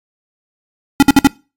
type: tone bursts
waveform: square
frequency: 278.9 Hz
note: C#4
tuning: 11 cents sharp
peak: -4 dBFS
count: 4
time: 1-1.271 s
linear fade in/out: 0 ms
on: 25 ms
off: 57 ms
effects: noise-tail reverb RT60 0.3 s tail -23 dB re dry + AAC 48 kbps